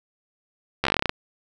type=slowing click train; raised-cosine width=0.3 ms; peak=-5 dBFS; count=12; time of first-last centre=0.84-1.094 s; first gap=13 ms; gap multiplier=1.11; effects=none